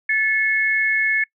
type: tone pair together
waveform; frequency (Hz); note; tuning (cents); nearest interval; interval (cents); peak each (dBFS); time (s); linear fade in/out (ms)
sine; 1739 / 2182; A6 / C#7; -21 / -28; major third; 393; -19; 0.09-1.24; 5
effects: noise-tail reverb RT60 0.1 s tail -24 dB re dry